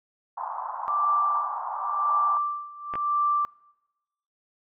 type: band-pass noise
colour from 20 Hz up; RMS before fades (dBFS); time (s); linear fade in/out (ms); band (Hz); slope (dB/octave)
pink; -33; 0.37-2.38; 10; 810 to 1100; 48
type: tone with tremolo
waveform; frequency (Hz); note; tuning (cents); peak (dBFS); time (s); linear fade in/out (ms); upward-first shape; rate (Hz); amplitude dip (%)
sine; 1174.7; D6; 0; -20; 0.88-3.45; 0; sine; 0.94; 90
type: clicks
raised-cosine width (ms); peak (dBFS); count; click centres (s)
0.5; -19; 2; 2.938 / 2.955
effects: noise-tail reverb RT60 1.0 s tail -24 dB re dry